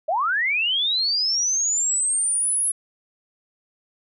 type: linear sweep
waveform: sine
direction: up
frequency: 585 to 10830 Hz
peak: -19 dBFS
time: 0.08-2.72 s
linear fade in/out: 10 ms
effects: none